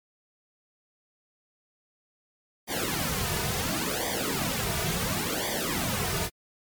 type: noise with flanger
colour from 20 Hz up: pink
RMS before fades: -29 dBFS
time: 2.67-6.3 s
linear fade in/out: 50 ms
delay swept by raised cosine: 0.73 to 3.73 ms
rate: 0.71 Hz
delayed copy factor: -1
effects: MP3 96 kbps